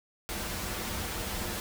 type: noise with comb filter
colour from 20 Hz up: pink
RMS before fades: -35 dBFS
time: 0.29-1.6 s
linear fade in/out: 0 ms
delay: 7.3 ms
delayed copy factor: -0.5
effects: none